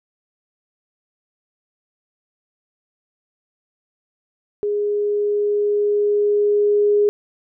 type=tone with level ramp; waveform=sine; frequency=413.3 Hz; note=G#4; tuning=8 cents flat; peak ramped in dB=-18 to -12 dBFS; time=4.63-7.09 s; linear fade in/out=0 ms; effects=none